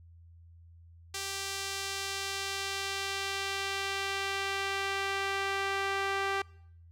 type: tone with band-pass filter sweep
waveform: sawtooth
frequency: 392 Hz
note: G4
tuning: in tune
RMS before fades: -34 dBFS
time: 1.14-6.42 s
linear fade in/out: 5 ms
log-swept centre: 6100 to 1600 Hz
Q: 0.79
effects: noise-tail reverb RT60 0.7 s tail -24 dB re dry + added 84 Hz sine -52 dBFS peak until 6.91 s